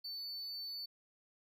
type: tone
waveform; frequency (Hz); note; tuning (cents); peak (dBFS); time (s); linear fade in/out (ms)
triangle; 4502; C#8; +26; -40; 0.04-0.86; 10
effects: none